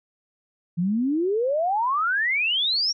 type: exponential sweep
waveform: sine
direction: up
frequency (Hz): 164.81 to 5730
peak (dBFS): -20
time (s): 0.77-2.93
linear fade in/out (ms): 20
effects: none